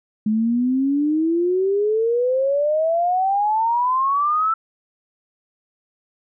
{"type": "exponential sweep", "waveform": "sine", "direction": "up", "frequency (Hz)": [211.2, 1334], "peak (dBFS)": -16, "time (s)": [0.26, 4.54], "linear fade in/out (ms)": 5, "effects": []}